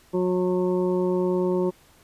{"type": "harmonic tone", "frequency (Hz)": 181.9, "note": "F#3", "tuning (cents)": -29, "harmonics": [1, 2, 3, 5, 6], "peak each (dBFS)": [-26, -22, -30, -35, -41], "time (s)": [0.13, 1.71], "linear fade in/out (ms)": 20, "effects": ["pink hiss -56 dBFS RMS until 2.03 s", "resampled to 32000 Hz"]}